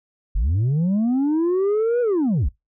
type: linear two-way sweep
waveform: sine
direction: up then down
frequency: 38.89 to 493.9 to 38.89 Hz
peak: -14 dBFS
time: 0.35-2.49 s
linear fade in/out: 10 ms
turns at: 2.01 s
effects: noise-tail reverb RT60 0.2 s tail -26 dB re dry + tanh soft clip ceiling -16 dBFS